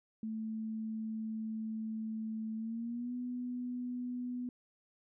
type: tone with pitch glide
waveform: sine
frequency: 220.1 to 247.1 Hz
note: A3 to B3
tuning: +1 to +1 cents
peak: -36 dBFS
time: 0.23-4.49 s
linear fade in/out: 2 ms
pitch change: +200 cents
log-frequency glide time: 2.56-3.14 s
effects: none